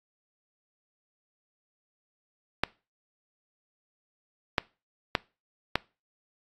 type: clicks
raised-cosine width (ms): 0.3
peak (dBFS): -6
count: 4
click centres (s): 2.636 / 4.582 / 5.152 / 5.756
effects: noise-tail reverb RT60 0.3 s tail -23 dB re dry + AAC 32 kbps